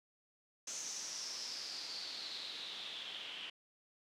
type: noise with low-pass filter sweep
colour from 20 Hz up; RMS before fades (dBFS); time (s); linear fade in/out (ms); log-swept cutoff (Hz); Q
white; -45; 0.67-3.5; 5; 6500 to 3000; 6.6
effects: high-pass 200 Hz 12 dB/octave